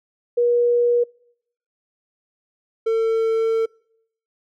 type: tone pair in turn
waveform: sine / triangle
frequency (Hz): 480 / 449.7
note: B4 / A4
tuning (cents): -49 / +38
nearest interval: minor second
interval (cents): 113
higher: first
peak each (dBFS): -14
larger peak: neither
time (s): 0.37-1.04 / 2.86-3.66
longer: second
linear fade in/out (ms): 10
effects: noise-tail reverb RT60 0.7 s tail -26 dB re dry + MP3 96 kbps